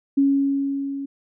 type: tone with level ramp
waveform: sine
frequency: 276.9 Hz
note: C#4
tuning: 2 cents flat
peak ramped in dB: -13 to -27 dBFS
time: 0.17-1.06 s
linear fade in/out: 10 ms
effects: none